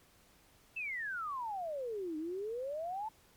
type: exponential two-way sweep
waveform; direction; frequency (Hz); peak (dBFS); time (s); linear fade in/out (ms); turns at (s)
sine; down then up; 2700 to 301.9 to 899; -36; 0.76-3.09; 10; 2.17
effects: pink hiss -65 dBFS RMS until 3.36 s + MP3 96 kbps